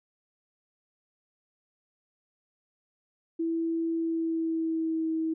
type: tone with pitch glide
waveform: sine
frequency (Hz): 329.6 to 321.3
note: E4 to E4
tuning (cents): 0 to -44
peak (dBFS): -26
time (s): 3.39-5.34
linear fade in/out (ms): 10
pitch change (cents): -44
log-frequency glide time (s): 3.95-5.1
effects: none